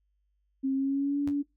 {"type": "tone with pitch glide", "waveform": "sine", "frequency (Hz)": [268.2, 285.8], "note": ["C4", "D4"], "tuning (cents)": [43, -47], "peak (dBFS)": -25, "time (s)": [0.63, 1.43], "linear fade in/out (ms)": 20, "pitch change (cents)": 110, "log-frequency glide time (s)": [0.75, 1.19]}
{"type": "tone with exponential decay", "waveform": "sawtooth", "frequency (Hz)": 89, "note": "F2", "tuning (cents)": 33, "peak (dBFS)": -32, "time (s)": [1.27, 1.36], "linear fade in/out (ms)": 5, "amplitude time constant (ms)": 19}
{"effects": ["noise-tail reverb RT60 0.2 s tail -21 dB re dry", "added 50 Hz sine -70 dBFS peak until 1.56 s"]}